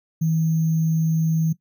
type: tone with sample-and-hold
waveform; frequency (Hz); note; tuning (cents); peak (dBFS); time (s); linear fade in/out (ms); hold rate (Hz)
sine; 161; E3; -41; -17; 0.21-1.53; 10; 6300
effects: noise-tail reverb RT60 0.1 s tail -17 dB re dry